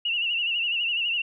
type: tone with vibrato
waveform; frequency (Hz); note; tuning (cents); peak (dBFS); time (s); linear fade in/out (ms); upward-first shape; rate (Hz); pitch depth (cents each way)
sine; 2794; F7; 0; -23; 0.05-1.22; 5; sine; 12; 80
effects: none